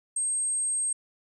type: tone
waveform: sine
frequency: 8420 Hz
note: C9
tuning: 10 cents sharp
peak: -25 dBFS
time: 0.16-0.93 s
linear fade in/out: 5 ms
effects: none